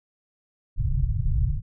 pink low-pass noise, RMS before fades -23 dBFS, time 0.76-1.62 s, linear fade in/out 50 ms, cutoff 150 Hz, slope 96 dB/octave, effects none

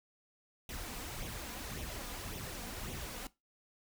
pink noise with flanger, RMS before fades -43 dBFS, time 0.69-3.27 s, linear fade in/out 2 ms, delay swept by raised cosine 0.31 to 4.21 ms, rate 1.8 Hz, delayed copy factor +0.6, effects noise-tail reverb RT60 0.2 s tail -18 dB re dry

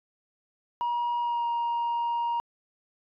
sine tone with pitch glide, 955 to 941.9 Hz, A#5 to A#5, +42 to +18 cents, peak -23 dBFS, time 0.81-2.4 s, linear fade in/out 0 ms, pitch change -24 cents, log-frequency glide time 1.2-1.47 s, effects tanh soft clip ceiling -24 dBFS

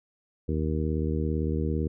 harmonic tone, 77.78 Hz, D#2, in tune, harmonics 1 / 2 / 3 / 4 / 5 / 6, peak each -28 / -31 / -33 / -34 / -35 / -36 dBFS, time 0.48-1.88 s, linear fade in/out 10 ms, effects none

